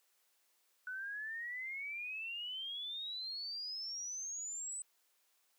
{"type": "exponential sweep", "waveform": "sine", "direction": "up", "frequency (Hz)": [1480, 8120], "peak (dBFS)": -40, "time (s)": [0.87, 4.82], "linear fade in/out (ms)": 2, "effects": ["white hiss -75 dBFS RMS until 5.58 s", "high-pass 400 Hz 12 dB/octave"]}